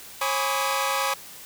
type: tone cluster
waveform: sawtooth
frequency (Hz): 542 / 827 / 993 / 1145 / 1255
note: C#5 / G#5 / B5 / D6 / D#6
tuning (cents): -39 / -8 / +9 / -44 / +15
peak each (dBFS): -26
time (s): 0.21-1.14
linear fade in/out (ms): 5
effects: white hiss -43 dBFS RMS until 1.45 s